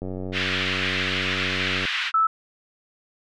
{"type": "click train", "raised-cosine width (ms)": 2, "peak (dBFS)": -19, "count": 172, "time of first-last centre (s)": [0.02, 1.853], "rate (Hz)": 93.3}
{"type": "band-pass noise", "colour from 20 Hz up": "white", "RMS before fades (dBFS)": -26, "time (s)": [0.32, 2.12], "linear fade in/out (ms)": 50, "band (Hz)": [1400, 3200], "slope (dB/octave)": 24}
{"type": "tone", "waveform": "sine", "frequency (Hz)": 1312, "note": "E6", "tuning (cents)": -9, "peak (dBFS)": -16, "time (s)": [2.14, 2.27], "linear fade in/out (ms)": 5}
{"effects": []}